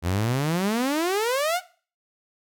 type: exponential sweep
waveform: sawtooth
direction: up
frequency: 82 to 759 Hz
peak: -18 dBFS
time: 0.02-1.61 s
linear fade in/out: 50 ms
effects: noise-tail reverb RT60 0.4 s tail -18 dB re dry